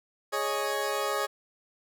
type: chord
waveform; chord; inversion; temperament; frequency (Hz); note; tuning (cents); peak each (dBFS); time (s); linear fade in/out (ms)
20% pulse; Ab suspended fourth; none; equal; 415.3 / 554.4 / 622.3; Ab4 / Db5 / Eb5; 0 / 0 / 0; -27 / -26 / -30; 0.32-1.27; 20
effects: none